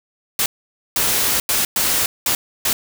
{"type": "noise bursts at uneven times", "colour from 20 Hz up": "white", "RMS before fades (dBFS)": -18, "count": 6, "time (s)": [[0.39, 0.46], [0.96, 1.4], [1.49, 1.65], [1.76, 2.06], [2.26, 2.35], [2.65, 2.73]], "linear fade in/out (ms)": 2, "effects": []}